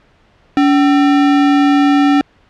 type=tone with sample-and-hold; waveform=sine; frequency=284.7 Hz; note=C#4; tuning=46 cents sharp; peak=-7 dBFS; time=0.57-2.21 s; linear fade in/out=0 ms; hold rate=1050 Hz; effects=pink hiss -51 dBFS RMS until 2.49 s + low-pass 3000 Hz 12 dB/octave